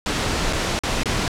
pink noise with dropouts, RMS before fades -22 dBFS, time 0.06-1.28 s, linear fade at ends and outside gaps 1 ms, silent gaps 0.527-0.532 / 0.791-0.835 / 1.034-1.057 s, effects low-pass 7000 Hz 12 dB/octave

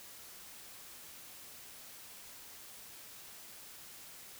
silence, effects white hiss -52 dBFS RMS until 4.39 s

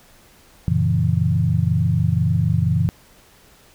sine chord, F# dominant seventh, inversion none, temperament equal, 92.5 / 116.54 / 138.59 / 164.81 Hz, F#2 / A#2 / C#3 / E3, 0 / 0 / 0 / 0 cents, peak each -21 / -21 / -22 / -20 dBFS, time 0.68-2.89 s, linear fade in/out 0 ms, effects pink hiss -51 dBFS RMS until 3.74 s

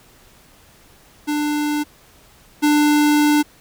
square tone pair in turn, 296.8 / 296.8 Hz, D4 / D4, +18 / +18 cents, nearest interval unison, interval 0 cents, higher neither, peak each -19 / -13 dBFS, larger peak second, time 1.27-1.84 / 2.62-3.43 s, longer second, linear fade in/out 20 ms, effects pink hiss -50 dBFS RMS until 3.6 s

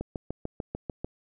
click train, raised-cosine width 2 ms, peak -19 dBFS, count 8, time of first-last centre 0.01-1.046 s, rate 6.76 Hz, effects none

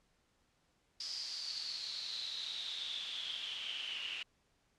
pink noise with band-pass filter sweep, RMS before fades -42 dBFS, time 1-4.23 s, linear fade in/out 5 ms, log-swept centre 5000 to 2800 Hz, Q 10, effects pink hiss -75 dBFS RMS until 4.78 s + low-pass 8000 Hz 12 dB/octave

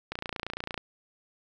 click train, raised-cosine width 0.3 ms, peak -17 dBFS, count 20, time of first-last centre 0.12-0.777 s, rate 28.9 Hz, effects none

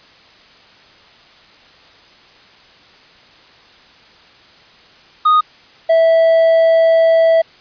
triangle tone pair in turn, 1240 / 655.5 Hz, D#6 / E5, -6 / -10 cents, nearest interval major seventh, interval 1104 cents, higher first, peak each -6 dBFS, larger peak neither, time 5.25-5.41 / 5.89-7.42 s, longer second, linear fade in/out 10 ms, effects white hiss -45 dBFS RMS until 7.6 s + resampled to 11025 Hz

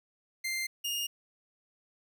sawtooth tone pair in turn, 2093 / 2839 Hz, C7 / F7, 0 / +28 cents, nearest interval perfect fourth, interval 528 cents, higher second, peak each -28 dBFS, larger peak neither, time 0.44-0.67 / 0.84-1.07 s, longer neither, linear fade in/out 10 ms, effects none

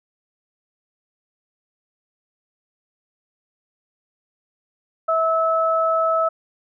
sine tone pair together, 650 / 1300 Hz, E5 / E6, -24 / -24 cents, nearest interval octave, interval 1200 cents, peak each -19 dBFS, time 5.08-6.29 s, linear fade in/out 10 ms, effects none

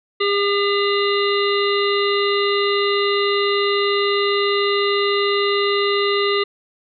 harmonic tone, 403.3 Hz, G4, 49 cents sharp, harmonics 1 / 3 / 5 / 7 / 9 / 10, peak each -18 / -23 / -25 / -26 / -28 / -28 dBFS, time 0.2-6.44 s, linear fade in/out 10 ms, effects none

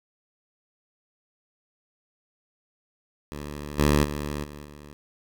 10% pulse tone with level steps, 73.42 Hz, D2, in tune, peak -26 / -10 / -21 / -31 / -35 dBFS, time 3.32-4.93 s, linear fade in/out 0 ms, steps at 3.78 / 4.03 / 4.43 / 4.64 s, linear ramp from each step 20 ms, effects none

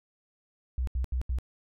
sine tone bursts, 63.1 Hz, B1, 38 cents sharp, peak -26 dBFS, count 4, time 0.78-1.386 s, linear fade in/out 0 ms, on 93 ms, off 78 ms, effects none

